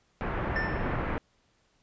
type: low-pass noise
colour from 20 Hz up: pink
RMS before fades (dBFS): -31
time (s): 0.21-1.18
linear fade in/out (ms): 0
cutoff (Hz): 2000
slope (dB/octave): 24
type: tone with exponential decay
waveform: triangle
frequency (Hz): 1783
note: A6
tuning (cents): +22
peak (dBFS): -24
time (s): 0.56-1.02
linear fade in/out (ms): 1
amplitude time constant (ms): 100
effects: pink hiss -69 dBFS RMS until 1.82 s + resampled to 16000 Hz